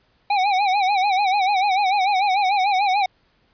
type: tone with vibrato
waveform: square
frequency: 784 Hz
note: G5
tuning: in tune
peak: -17 dBFS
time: 0.3-3.06 s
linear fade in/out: 5 ms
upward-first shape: sine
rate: 6.8 Hz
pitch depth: 110 cents each way
effects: pink hiss -62 dBFS RMS until 3.53 s + resampled to 11025 Hz